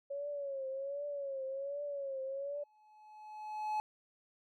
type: tone with vibrato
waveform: sine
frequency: 554.4 Hz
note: C#5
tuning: in tune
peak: -37 dBFS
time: 0.1-2.64 s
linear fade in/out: 10 ms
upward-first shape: triangle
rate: 1.3 Hz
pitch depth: 91 cents each way
type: tone with exponential growth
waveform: triangle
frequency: 854 Hz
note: G#5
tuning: 48 cents sharp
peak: -29 dBFS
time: 2.55-3.8 s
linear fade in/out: 0 ms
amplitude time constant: 270 ms
effects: none